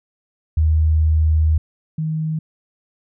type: tone pair in turn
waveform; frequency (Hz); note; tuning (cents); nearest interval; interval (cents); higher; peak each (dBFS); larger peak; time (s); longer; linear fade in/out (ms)
sine; 78.5 / 157.33; D#2 / D#3; +16 / +20; octave; 1204; second; -12 / -19; first; 0.57-1.58 / 1.98-2.39; first; 5
effects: none